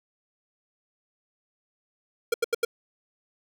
square tone bursts, 466.2 Hz, A#4, in tune, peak -21 dBFS, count 4, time 2.32-2.65 s, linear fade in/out 5 ms, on 21 ms, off 82 ms, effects none

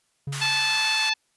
triangle tone with exponential decay, 140 Hz, C#3, 18 cents sharp, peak -24 dBFS, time 0.27-0.96 s, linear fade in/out 5 ms, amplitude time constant 150 ms
pink high-pass noise, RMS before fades -33 dBFS, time 0.32-1.1 s, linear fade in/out 10 ms, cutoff 990 Hz, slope 24 dB/octave
harmonic tone, 873 Hz, A5, 14 cents flat, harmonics 1 / 2 / 3 / 4 / 5 / 6 / 7, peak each -31 / -30 / -25 / -28 / -27 / -38 / -39 dBFS, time 0.41-1.14 s, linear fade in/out 10 ms
effects white hiss -69 dBFS RMS until 1.36 s + resampled to 24000 Hz

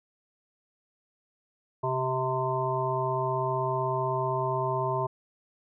harmonic tone with a mistuned harmonic, 129.7 Hz, C3, 15 cents flat, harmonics 1 / 3 / 5 / 7 / 8, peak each -32 / -32 / -32 / -32 / -32 dBFS, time 1.83-5.07 s, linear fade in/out 10 ms, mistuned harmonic 1, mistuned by +15 cents, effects none

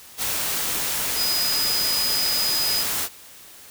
sine tone in noise, 4978 Hz, D#8, in tune, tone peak -22 dBFS, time 1.15-2.85 s, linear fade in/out 50 ms, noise white, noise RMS -25 dBFS, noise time 0.17-3.09 s, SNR 0 dB, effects white hiss -45 dBFS RMS until 3.7 s

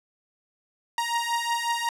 sawtooth beating tone pair, 935 / 940.5 Hz, A#5 / A#5, +5 / +15 cents, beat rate 5.5 Hz, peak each -24 dBFS, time 0.98-1.89 s, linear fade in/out 2 ms, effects low-pass 11000 Hz 12 dB/octave

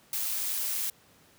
blue noise with amplitude modulation, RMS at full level -30 dBFS, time 0.13-0.9 s, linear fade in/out 2 ms, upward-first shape sine, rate 108 Hz, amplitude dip 25%, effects pink hiss -60 dBFS RMS until 1.38 s + high-pass 80 Hz 12 dB/octave

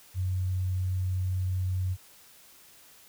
sine tone, 92.5 Hz, F#2, in tune, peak -26 dBFS, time 0.14-1.97 s, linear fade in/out 50 ms, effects white hiss -55 dBFS RMS until 3.08 s

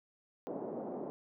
pink band-pass noise, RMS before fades -41 dBFS, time 0.47-1.1 s, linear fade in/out 0 ms, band 220 to 710 Hz, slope 24 dB/octave, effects none

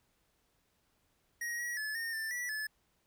square tone with pitch steps, 1889 / 1913 / 1724 / 1835 / 1778 / 1951 / 1727 Hz, A#6 / A#6 / A6 / A#6 / A6 / B6 / A6, +22 / +44 / -36 / -28 / +18 / -22 / -33 cents, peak -36 dBFS, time 1.41-2.67 s, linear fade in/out 5 ms, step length 180 ms, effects pink hiss -75 dBFS RMS until 3.06 s

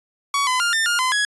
sawtooth tone with pitch steps, 1125 / 1014 / 1405 / 1801 / 1416 / 1024 / 1673 Hz, C#6 / B5 / F6 / A6 / F6 / C6 / G#6, +25 / +45 / +10 / +40 / +23 / -38 / +12 cents, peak -14 dBFS, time 0.34-1.25 s, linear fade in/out 2 ms, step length 130 ms, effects resampled to 24000 Hz

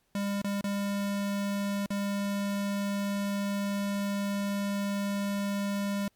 square tone with dropouts, 200.8 Hz, G3, 42 cents sharp, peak -29 dBFS, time 0.15-6.08 s, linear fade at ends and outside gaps 2 ms, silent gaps 0.417-0.444 / 0.611-0.641 / 1.861-1.904 s, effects pink hiss -72 dBFS RMS until 6.15 s + MP3 96 kbps

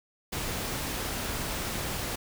pink noise, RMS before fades -33 dBFS, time 0.32-2.16 s, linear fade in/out 10 ms, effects none

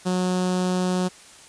sawtooth tone with notch filter, 182.6 Hz, F#3, 23 cents flat, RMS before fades -23 dBFS, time 0.05-1.09 s, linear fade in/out 20 ms, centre 2100 Hz, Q 1.3, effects white hiss -47 dBFS RMS until 1.48 s + resampled to 22050 Hz

